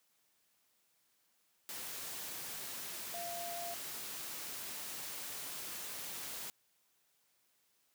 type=tone in noise; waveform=sine; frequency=691 Hz; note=F5; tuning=19 cents flat; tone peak=-42 dBFS; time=3.14-3.74 s; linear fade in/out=0 ms; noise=white; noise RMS=-44 dBFS; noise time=1.69-6.5 s; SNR=-1 dB; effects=white hiss -75 dBFS RMS until 7.94 s + high-pass 100 Hz 12 dB/octave